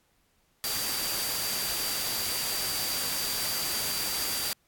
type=tone in noise; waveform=sine; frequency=4699 Hz; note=D8; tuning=in tune; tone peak=-34 dBFS; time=0.64-4.53 s; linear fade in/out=0 ms; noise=white; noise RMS=-31 dBFS; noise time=0.64-4.53 s; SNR=-6 dB; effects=pink hiss -69 dBFS RMS until 4.67 s + AAC 64 kbps